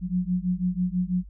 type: beating tone pair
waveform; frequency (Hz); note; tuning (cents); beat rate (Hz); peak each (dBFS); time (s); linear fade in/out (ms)
sine; 178 / 184.1; F3 / F#3; +33 / -8; 6.1; -26; 0.01-1.25; 50
effects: added 50 Hz sine -41 dBFS peak until 1.29 s